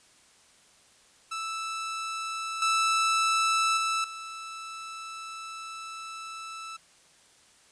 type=tone with level steps; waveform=sawtooth; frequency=1318.5 Hz; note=E6; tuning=in tune; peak=-28 / -19 / -22 / -34 dBFS; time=1.31-6.77 s; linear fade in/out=10 ms; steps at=2.62 / 3.77 / 4.04 s; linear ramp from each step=2 ms; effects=white hiss -59 dBFS RMS until 7.71 s + resampled to 22050 Hz